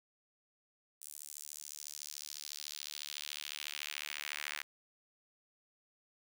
sawtooth tone with high-pass filter sweep, 73.9 Hz, D2, 11 cents sharp, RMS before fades -45 dBFS, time 1.01-4.63 s, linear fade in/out 10 ms, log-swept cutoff 8900 to 1900 Hz, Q 1.7, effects none

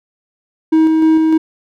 triangle tone with tremolo, 318 Hz, D#4, 38 cents sharp, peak -5 dBFS, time 0.72-1.38 s, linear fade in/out 10 ms, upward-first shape square, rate 3.3 Hz, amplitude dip 25%, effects none

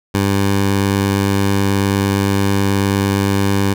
15% pulse tone, 99 Hz, G2, 18 cents sharp, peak -7 dBFS, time 0.14-3.74 s, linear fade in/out 10 ms, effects none

